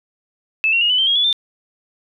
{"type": "tone with pitch steps", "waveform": "sine", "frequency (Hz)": [2620, 2739, 2864, 2994, 3130, 3273, 3421, 3577], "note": ["E7", "F7", "F7", "F#7", "G7", "G#7", "A7", "A7"], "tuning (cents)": [-11, -34, 43, 20, -3, -26, -49, 28], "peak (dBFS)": -13, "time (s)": [0.64, 1.328], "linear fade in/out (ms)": 0, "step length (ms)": 86, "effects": []}